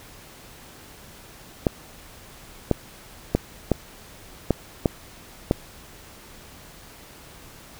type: clicks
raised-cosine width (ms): 2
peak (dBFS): -4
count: 7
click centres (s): 1.668 / 2.713 / 3.35 / 3.717 / 4.507 / 4.858 / 5.511
effects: pink hiss -46 dBFS RMS until 7.79 s